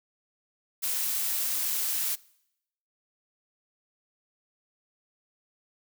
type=noise; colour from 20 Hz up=blue; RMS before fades=-29 dBFS; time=0.82-2.16 s; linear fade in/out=20 ms; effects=noise-tail reverb RT60 0.8 s tail -23 dB re dry